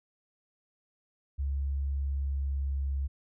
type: tone with pitch glide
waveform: sine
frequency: 69.3 to 68.62 Hz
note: C#2 to C#2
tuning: 0 to -17 cents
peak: -28 dBFS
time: 1.38-3.08 s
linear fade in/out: 20 ms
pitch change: -17 cents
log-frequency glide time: 1.85-2.92 s
effects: none